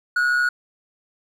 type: tone with amplitude modulation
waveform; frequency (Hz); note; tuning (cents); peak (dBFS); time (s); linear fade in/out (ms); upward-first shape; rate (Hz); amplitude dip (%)
triangle; 1454; F#6; -31; -13; 0.16-0.49; 5; sine; 133; 45
effects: none